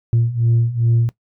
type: beating tone pair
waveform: sine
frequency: 115 / 117.5 Hz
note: A#2 / A#2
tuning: -23 / +14 cents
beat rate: 2.5 Hz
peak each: -17 / -14 dBFS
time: 0.13-1.09 s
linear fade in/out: 0 ms
effects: noise-tail reverb RT60 0.1 s tail -19 dB re dry + tanh soft clip ceiling -9 dBFS